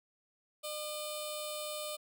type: tone with notch filter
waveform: 10% pulse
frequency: 603 Hz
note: D5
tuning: 46 cents sharp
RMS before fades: -40 dBFS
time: 0.63-1.97 s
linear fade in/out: 20 ms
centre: 1800 Hz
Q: 0.54
effects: none